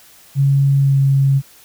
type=tone with pitch glide; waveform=sine; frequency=138.59 to 137 Hz; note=C#3 to C#3; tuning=0 to -20 cents; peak=-10 dBFS; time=0.35-1.42 s; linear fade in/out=50 ms; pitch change=-20 cents; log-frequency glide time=0.78-0.99 s; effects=white hiss -46 dBFS RMS until 1.64 s